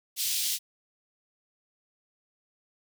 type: high-pass noise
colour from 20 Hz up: pink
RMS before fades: -29 dBFS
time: 0.16-0.59 s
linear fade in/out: 50 ms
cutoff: 3200 Hz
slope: 24 dB/octave
effects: none